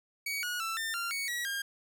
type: tone with pitch steps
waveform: sawtooth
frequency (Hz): 2255 / 1452 / 1332 / 1800 / 1385 / 2229 / 1922 / 1612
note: C#7 / F#6 / E6 / A6 / F6 / C#7 / B6 / G6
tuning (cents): +29 / -33 / +18 / +39 / -15 / +9 / -48 / +48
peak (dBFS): -29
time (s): 0.26-1.62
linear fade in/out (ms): 5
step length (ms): 170
effects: none